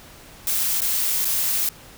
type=noise with dropouts; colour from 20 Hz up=blue; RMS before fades=-22 dBFS; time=0.47-1.69 s; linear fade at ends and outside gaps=2 ms; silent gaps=0.806-0.817 / 1.247-1.252 s; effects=pink hiss -45 dBFS RMS until 1.97 s